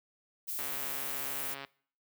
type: noise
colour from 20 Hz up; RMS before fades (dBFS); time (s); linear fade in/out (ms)
violet; -37; 0.47-1.55; 20
type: click train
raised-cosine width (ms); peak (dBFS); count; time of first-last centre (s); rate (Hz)
0.3; -26; 147; 0.59-1.648; 138
effects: noise-tail reverb RT60 0.5 s tail -22 dB re dry + high-pass 150 Hz 12 dB/octave